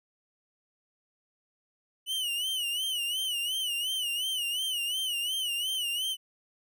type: tone with vibrato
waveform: 45% pulse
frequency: 2960 Hz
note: F#7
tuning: in tune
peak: -29 dBFS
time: 2.06-6.17 s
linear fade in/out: 50 ms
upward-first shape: sine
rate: 2.8 Hz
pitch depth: 110 cents each way
effects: none